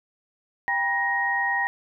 sine tone cluster, 793 / 965 / 1876 Hz, G5 / B5 / A#6, +20 / -40 / +11 cents, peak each -28 / -30 / -23 dBFS, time 0.68-1.67 s, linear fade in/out 0 ms, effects none

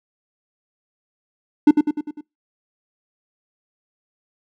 triangle tone with echo, 297.2 Hz, D4, 21 cents sharp, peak -4 dBFS, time 1.67-1.71 s, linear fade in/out 5 ms, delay 100 ms, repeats 5, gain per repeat -5 dB, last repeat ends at 2.21 s, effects noise-tail reverb RT60 0.2 s tail -24 dB re dry

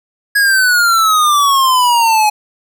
square exponential sweep, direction down, 1671 to 838 Hz, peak -9 dBFS, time 0.35-2.3 s, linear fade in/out 10 ms, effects none

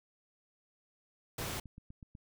pink noise, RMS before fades -39 dBFS, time 1.38-1.6 s, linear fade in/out 5 ms
click train, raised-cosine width 5 ms, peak -37 dBFS, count 7, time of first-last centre 1.41-2.152 s, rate 8.09 Hz
effects none

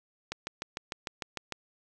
click train, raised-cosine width 0.2 ms, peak -17 dBFS, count 9, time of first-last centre 0.32-1.523 s, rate 6.65 Hz, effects none

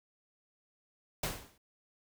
pink noise with exponential decay, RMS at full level -31 dBFS, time 1.23-1.58 s, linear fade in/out 5 ms, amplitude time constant 76 ms, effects none

